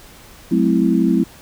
sine chord, F# half-diminished seventh, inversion none, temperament equal with one note detuned, 185 / 216.6 / 261.6 / 329.6 Hz, F#3 / A3 / C4 / E4, 0 / -27 / 0 / 0 cents, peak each -18 dBFS, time 0.51-1.24 s, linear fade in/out 10 ms, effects pink hiss -43 dBFS RMS until 1.41 s

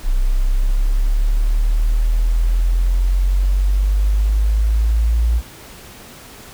sine exponential sweep, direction up, 31.47 to 58.27 Hz, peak -12 dBFS, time 0.03-5.42 s, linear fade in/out 50 ms, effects pink hiss -39 dBFS RMS until 6.53 s

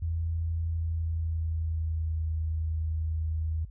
sine tone with pitch glide, 82.41 to 79.79 Hz, E2 to D#2, 0 to +44 cents, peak -27 dBFS, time 0.02-3.65 s, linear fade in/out 5 ms, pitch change -56 cents, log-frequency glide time 0.67-2.21 s, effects added 50 Hz sine -43 dBFS peak until 3.7 s

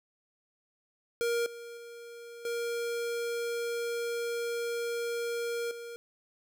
square tone with level steps, 470 Hz, A#4, 14 cents sharp, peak -28 / -43 / -45 / -32 / -41 dBFS, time 1.21-5.96 s, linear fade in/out 0 ms, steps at 1.46 / 1.77 / 2.45 / 5.71 s, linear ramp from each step 2 ms, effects none

